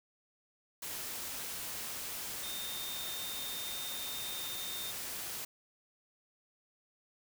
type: tone in noise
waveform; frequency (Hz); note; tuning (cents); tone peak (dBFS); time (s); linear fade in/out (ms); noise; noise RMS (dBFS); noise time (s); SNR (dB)
sine; 3651; A#7; -37; -42; 2.43-4.91; 5; white; -41; 0.82-5.45; -4
effects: none